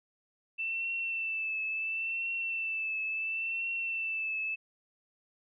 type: tone with vibrato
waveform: sine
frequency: 2662 Hz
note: E7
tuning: 16 cents sharp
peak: -31 dBFS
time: 0.58-4.56 s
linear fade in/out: 20 ms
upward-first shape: triangle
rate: 0.72 Hz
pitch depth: 42 cents each way
effects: none